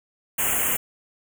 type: band-stop noise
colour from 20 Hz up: white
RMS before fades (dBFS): -23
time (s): 0.38-0.77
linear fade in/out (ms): 10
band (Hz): 3100 to 6600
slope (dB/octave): 96
effects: none